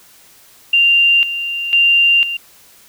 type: tone with tremolo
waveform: sine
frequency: 2784 Hz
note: F7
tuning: 6 cents flat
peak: -8 dBFS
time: 0.73-2.37 s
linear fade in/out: 5 ms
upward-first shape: square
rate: 1 Hz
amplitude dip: 70%
effects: white hiss -46 dBFS RMS until 2.88 s